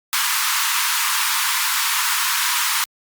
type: high-pass noise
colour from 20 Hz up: pink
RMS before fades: -20 dBFS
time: 0.13-2.84 s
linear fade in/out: 0 ms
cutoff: 910 Hz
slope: 96 dB/octave
effects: Opus 48 kbps